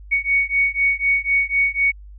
sine beating tone pair, 2229 / 2233 Hz, C#7 / C#7, +9 / +12 cents, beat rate 4 Hz, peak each -19 dBFS, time 0.11-1.92 s, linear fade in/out 20 ms, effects added 50 Hz sine -37 dBFS peak until 2.18 s

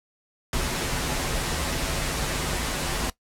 pink noise with comb filter, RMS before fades -27 dBFS, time 0.53-3.1 s, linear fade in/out 2 ms, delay 9.9 ms, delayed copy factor -0.55, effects noise-tail reverb RT60 0.1 s tail -18 dB re dry + low-pass 11000 Hz 12 dB/octave

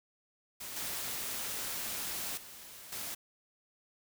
white noise with level steps, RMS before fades -43 / -38 / -50 / -40 dBFS, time 0.6-3.15 s, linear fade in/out 10 ms, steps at 0.76 / 2.37 / 2.92 s, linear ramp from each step 5 ms, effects none

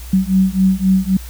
sine beating tone pair, 187.6 / 191.4 Hz, F#3 / G3, +24 / -41 cents, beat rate 3.8 Hz, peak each -14 dBFS, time 0.13-1.17 s, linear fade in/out 5 ms, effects added 60 Hz sine -29 dBFS peak until 1.29 s + white hiss -39 dBFS RMS until 1.29 s

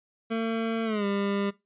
25% pulse tone with pitch glide, 226.1 to 200.3 Hz, A3 to G3, +47 to +38 cents, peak -22 dBFS, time 0.3-1.51 s, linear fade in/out 20 ms, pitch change -209 cents, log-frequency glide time 0.85-1.05 s, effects noise-tail reverb RT60 0.2 s tail -19 dB re dry + resampled to 8000 Hz

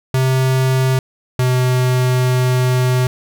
square tone pair in turn, 130.81 / 126.87 Hz, C3 / B2, 0 / +47 cents, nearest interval minor second, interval 53 cents, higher first, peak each -13 dBFS, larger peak neither, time 0.14-0.99 / 1.39-3.07 s, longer second, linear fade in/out 2 ms, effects none

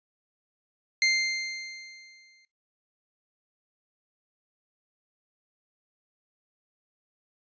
25% pulse tone with exponential decay, 2100 Hz, C7, 6 cents sharp, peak -16 dBFS, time 1.02-2.45 s, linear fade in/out 1 ms, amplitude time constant 310 ms, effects noise-tail reverb RT60 0.2 s tail -18 dB re dry + resampled to 16000 Hz

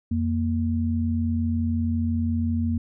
sine tone pair together, 87.31 / 233.1 Hz, F2 / A#3, 0 / 0 cents, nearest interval octave + perfect fourth, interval 1700 cents, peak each -24 dBFS, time 0.11-2.78 s, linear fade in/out 5 ms, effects none

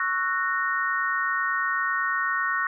sine chord, F# dominant seventh, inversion second, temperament just, 1110 / 1332 / 1480 / 1850 Hz, C#6 / E6 / F#6 / A#6, +2 / +18 / 0 / -14 cents, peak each -28 / -32 / -28 / -27 dBFS, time 0-2.67 s, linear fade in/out 2 ms, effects none

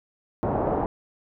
white low-pass noise, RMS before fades -25 dBFS, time 0.43-0.86 s, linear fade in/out 0 ms, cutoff 810 Hz, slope 24 dB/octave, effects none

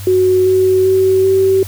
sine tone with pitch steps, 370 / 374.3 / 378.6 / 383 Hz, F#4 / F#4 / F#4 / G4, 0 / +20 / +40 / -40 cents, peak -8 dBFS, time 0.07-1.63 s, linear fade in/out 2 ms, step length 390 ms, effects added 97 Hz sine -25 dBFS peak until 1.67 s + white hiss -34 dBFS RMS until 1.67 s

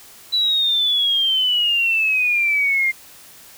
sine exponential sweep, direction down, 3974 to 2101 Hz, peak -15 dBFS, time 0.32-2.92 s, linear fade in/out 20 ms, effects white hiss -44 dBFS RMS until 3.57 s

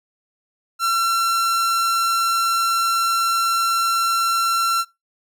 45% pulse tone, 1356 Hz, E6, 49 cents sharp, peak -17 dBFS, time 0.79-4.85 s, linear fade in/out 50 ms, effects noise-tail reverb RT60 0.2 s tail -20 dB re dry

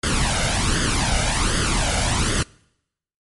pink noise with flanger, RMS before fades -20 dBFS, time 0.03-2.43 s, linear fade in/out 5 ms, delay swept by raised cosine 0.61 to 1.39 ms, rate 1.3 Hz, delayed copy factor +0.65, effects noise-tail reverb RT60 0.8 s tail -25 dB re dry + MP3 48 kbps

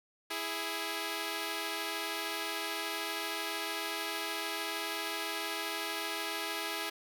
5% pulse tone pair together, 329.6 / 415.3 Hz, E4 / G#4, 0 / 0 cents, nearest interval major third, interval 400 cents, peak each -26 dBFS, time 0.3-6.9 s, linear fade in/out 10 ms, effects none

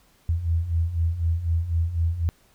sine beating tone pair, 80.6 / 84.6 Hz, E2 / E2, -38 / +45 cents, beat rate 4 Hz, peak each -27 / -22 dBFS, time 0.29-2.29 s, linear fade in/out 0 ms, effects pink hiss -60 dBFS RMS until 2.54 s

